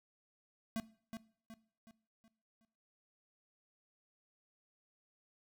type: tone with echo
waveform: square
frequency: 224 Hz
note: A3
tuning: 31 cents sharp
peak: -36 dBFS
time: 0.76-0.8 s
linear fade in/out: 0 ms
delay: 370 ms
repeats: 5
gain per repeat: -7 dB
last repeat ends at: 2.65 s
effects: noise-tail reverb RT60 0.5 s tail -19 dB re dry